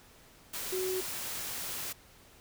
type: tone in noise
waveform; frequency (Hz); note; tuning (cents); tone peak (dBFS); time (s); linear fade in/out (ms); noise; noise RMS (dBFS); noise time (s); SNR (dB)
sine; 372.3; F#4; +11; -31; 0.72-1.01; 10; white; -38; 0.53-1.93; +4
effects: pink hiss -58 dBFS RMS until 2.4 s